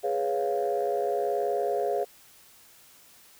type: chord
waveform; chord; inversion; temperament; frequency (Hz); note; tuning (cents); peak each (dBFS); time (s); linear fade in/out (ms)
sine; C# dominant seventh; second; equal; 415.3 / 493.9 / 554.4 / 698.5; G#4 / B4 / C#5 / E#5; 0 / 0 / 0 / 0; -28 / -32 / -30 / -29; 0.03-2.05; 20
effects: tanh soft clip ceiling -17 dBFS + white hiss -55 dBFS RMS until 3.39 s